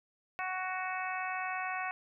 harmonic tone, 371.4 Hz, F#4, 7 cents sharp, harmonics 2 / 3 / 4 / 5 / 6 / 7, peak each -38 / -40 / -41 / -42 / -43 / -43 dBFS, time 0.39-1.91 s, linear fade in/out 0 ms, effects none

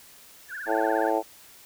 sine tone with vibrato, 1594 Hz, G6, 28 cents sharp, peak -33 dBFS, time 0.48-1.12 s, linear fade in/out 50 ms, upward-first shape triangle, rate 17 Hz, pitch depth 200 cents each way
click train, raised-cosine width 0.5 ms, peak -36 dBFS, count 123, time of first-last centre 0.66-1.179 s, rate 235 Hz
harmonic tone, 110 Hz, A2, in tune, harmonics 3 / 4 / 5 / 6 / 7 / 8, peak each -29 / -29 / -29 / -29 / -29 / -29 dBFS, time 0.66-1.23 s, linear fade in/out 50 ms
effects white hiss -51 dBFS RMS until 1.65 s

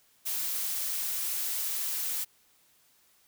blue noise, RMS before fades -32 dBFS, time 0.25-2.25 s, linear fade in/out 20 ms, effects white hiss -65 dBFS RMS until 3.27 s

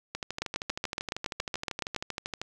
two click trains, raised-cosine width 0.2 ms, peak -13 / -16 dBFS, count 12 / 30, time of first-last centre 0.42-1.963 / 0.15-2.416 s, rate 7.13 / 12.8 Hz, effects none

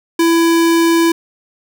square tone, 333.2 Hz, E4, 19 cents sharp, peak -10 dBFS, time 0.19-1.12 s, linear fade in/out 5 ms, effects none

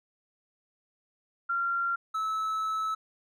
sine / triangle tone pair in turn, 1380 / 1302.5 Hz, F6 / E6, -21 / -21 cents, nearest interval minor second, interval 100 cents, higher first, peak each -26 dBFS, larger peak neither, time 1.49-1.96 / 2.14-2.95 s, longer second, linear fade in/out 10 ms, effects none

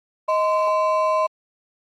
triangle ring-modulated tone, 830.6 Hz, G#5, in tune, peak -12 dBFS, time 0.28-1.27 s, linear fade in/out 10 ms, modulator 203 Hz, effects Opus 24 kbps

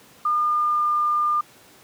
sine tone with pitch glide, 1211 to 1203.3 Hz, D#6 to D6, -47 to +42 cents, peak -18 dBFS, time 0.25-1.41 s, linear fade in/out 5 ms, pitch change -11 cents, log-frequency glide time 0.41-0.93 s, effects pink hiss -50 dBFS RMS until 1.83 s + high-pass 150 Hz 12 dB/octave

